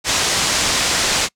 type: low-pass noise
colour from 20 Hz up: white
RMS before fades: -18 dBFS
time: 0.04-1.29 s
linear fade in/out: 50 ms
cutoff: 7500 Hz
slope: 24 dB/octave
effects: noise-tail reverb RT60 0.1 s tail -25 dB re dry